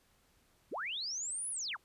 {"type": "linear two-way sweep", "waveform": "sine", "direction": "up then down", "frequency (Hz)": [146.5, 10510, 658], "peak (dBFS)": -36, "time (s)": [0.71, 1.77], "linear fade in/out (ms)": 20, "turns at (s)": 1.5, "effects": ["pink hiss -70 dBFS RMS until 1.84 s", "resampled to 32000 Hz"]}